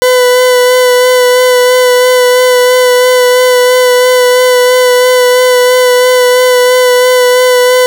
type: tone with vibrato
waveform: 40% pulse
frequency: 500 Hz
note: B4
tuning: 21 cents sharp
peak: -3 dBFS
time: 0.02-7.86 s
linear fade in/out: 0 ms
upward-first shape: sine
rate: 3 Hz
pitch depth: 17 cents each way
effects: none